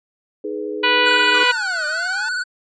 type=chord; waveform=sine; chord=G# minor; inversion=second; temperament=equal with one note detuned; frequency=311.1 / 419.2 / 493.9 Hz; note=D#4 / G#4 / B4; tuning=0 / +16 / 0 cents; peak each=-29 / -25 / -30 dBFS; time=0.44-1.44 s; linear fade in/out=5 ms
type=harmonic tone; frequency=491.9 Hz; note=B4; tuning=7 cents flat; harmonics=1 / 2 / 3 / 4 / 5 / 6 / 7 / 8 / 9; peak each=-25 / -20 / -20 / -22 / -20 / -20 / -30 / -28 / -31 dBFS; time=0.83-1.52 s; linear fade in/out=10 ms
type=tone with vibrato; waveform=square; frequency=1480 Hz; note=F#6; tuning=in tune; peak=-21 dBFS; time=1.05-2.44 s; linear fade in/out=20 ms; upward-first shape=triangle; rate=19 Hz; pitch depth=56 cents each way
type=exponential two-way sweep; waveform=sawtooth; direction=down then up; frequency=1222 to 593 to 896 Hz; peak=-25 dBFS; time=1.34-2.29 s; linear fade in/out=5 ms; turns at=1.86 s
effects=resampled to 16000 Hz